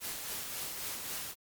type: noise with tremolo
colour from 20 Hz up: white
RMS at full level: -38 dBFS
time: 0-1.35 s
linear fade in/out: 50 ms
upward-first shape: sine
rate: 3.7 Hz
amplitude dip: 35%
effects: Opus 48 kbps